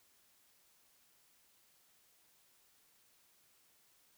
silence, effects white hiss -70 dBFS RMS until 4.17 s

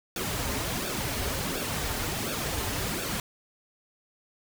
pink noise with flanger, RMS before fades -31 dBFS, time 0.16-3.2 s, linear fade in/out 2 ms, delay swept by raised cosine 0.98 to 6.18 ms, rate 1.4 Hz, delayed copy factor -0.7, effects none

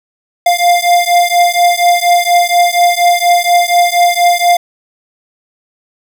square beating tone pair, 698.5 / 702.7 Hz, F5 / F5, 0 / +10 cents, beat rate 4.2 Hz, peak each -11 dBFS, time 0.46-4.57 s, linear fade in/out 5 ms, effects none

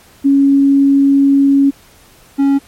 sine / triangle tone pair in turn, 277.2 / 277.2 Hz, C#4 / C#4, 0 / 0 cents, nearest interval unison, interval 0 cents, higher neither, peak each -6 dBFS, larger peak neither, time 0.24-1.71 / 2.38-2.59 s, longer first, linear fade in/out 20 ms, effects pink hiss -45 dBFS RMS until 2.67 s + MP3 64 kbps

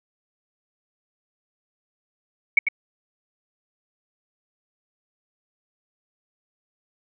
sine tone with echo, 2231 Hz, C#7, 11 cents sharp, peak -10 dBFS, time 2.57-2.59 s, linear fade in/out 5 ms, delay 96 ms, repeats 1, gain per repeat -8 dB, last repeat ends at 2.686 s, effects none

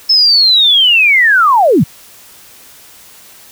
sine linear sweep, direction down, 5274 to 110 Hz, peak -5 dBFS, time 0.09-1.84 s, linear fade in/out 10 ms, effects white hiss -39 dBFS RMS until 3.51 s

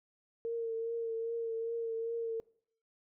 sine tone with vibrato, 457.9 Hz, A#4, 31 cents flat, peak -33 dBFS, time 0.45-2.4 s, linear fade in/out 0 ms, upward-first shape triangle, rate 2.5 Hz, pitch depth 30 cents each way, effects noise-tail reverb RT60 0.6 s tail -23 dB re dry

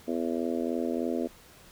harmonic tone, 83.3 Hz, E2, 19 cents sharp, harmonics 3 / 4 / 5 / 6 / 7 / 8, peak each -31 / -33 / -35 / -37 / -38 / -39 dBFS, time 0.07-1.28 s, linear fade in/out 20 ms, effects pink hiss -54 dBFS RMS until 1.71 s

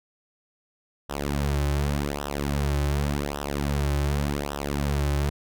sawtooth tone with flanger, 71.6 Hz, D2, 43 cents flat, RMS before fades -26 dBFS, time 1.09-5.3 s, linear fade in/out 10 ms, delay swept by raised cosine 0.44 to 4.34 ms, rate 0.87 Hz, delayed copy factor -0.85, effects none

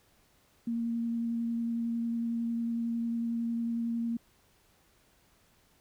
sine tone with vibrato, 232.3 Hz, A#3, 6 cents flat, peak -29 dBFS, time 0.67-4.17 s, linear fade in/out 5 ms, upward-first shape sine, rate 11 Hz, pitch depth 10 cents each way, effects pink hiss -66 dBFS RMS until 5.8 s

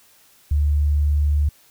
sine tone, 73.42 Hz, D2, in tune, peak -15 dBFS, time 0.51-1.49 s, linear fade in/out 5 ms, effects white hiss -54 dBFS RMS until 1.7 s

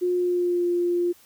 sine tone with pitch glide, 358.3 to 350.1 Hz, F4 to F4, +44 to +4 cents, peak -20 dBFS, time 0.01-1.13 s, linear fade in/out 20 ms, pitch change -40 cents, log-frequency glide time 0.13-0.66 s, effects white hiss -55 dBFS RMS until 1.25 s

